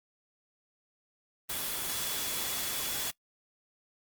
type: tone in noise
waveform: sine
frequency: 3402 Hz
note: G#7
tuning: 41 cents sharp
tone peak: -43 dBFS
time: 1.49-3.11 s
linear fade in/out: 10 ms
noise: white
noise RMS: -34 dBFS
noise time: 1.49-3.11 s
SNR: -12 dB
effects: noise-tail reverb RT60 0.1 s tail -22 dB re dry + Opus 24 kbps